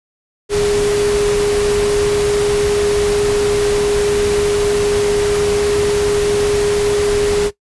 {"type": "tone in noise", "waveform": "sine", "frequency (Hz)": 411.1, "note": "G#4", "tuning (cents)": -18, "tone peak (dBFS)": -13, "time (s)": [0.49, 7.51], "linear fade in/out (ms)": 50, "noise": "pink", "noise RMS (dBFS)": -22, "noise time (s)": [0.49, 7.51], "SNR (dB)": 6, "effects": ["noise-tail reverb RT60 0.1 s tail -17 dB re dry", "resampled to 24000 Hz"]}